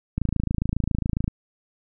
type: click train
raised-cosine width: 5 ms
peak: -11 dBFS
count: 31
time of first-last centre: 0.18-1.279 s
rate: 27.3 Hz
effects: none